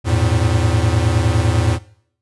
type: tone cluster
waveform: square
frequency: 84.1 / 105.4 / 115.1 Hz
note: E2 / G#2 / A#2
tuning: +35 / +26 / -22 cents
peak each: -19 dBFS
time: 0.04-1.79 s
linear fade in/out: 50 ms
effects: noise-tail reverb RT60 0.6 s tail -19 dB re dry + resampled to 24000 Hz